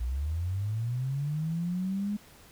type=linear sweep; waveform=sine; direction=up; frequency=56.9 to 209.4 Hz; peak=-28 dBFS; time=0-2.17 s; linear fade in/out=10 ms; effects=pink hiss -55 dBFS RMS until 2.51 s